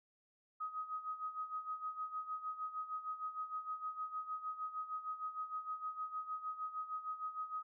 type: tone with tremolo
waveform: sine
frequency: 1259 Hz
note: D#6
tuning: 20 cents sharp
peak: -37 dBFS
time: 0.6-7.63 s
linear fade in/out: 10 ms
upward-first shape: sine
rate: 6.5 Hz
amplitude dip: 75%
effects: none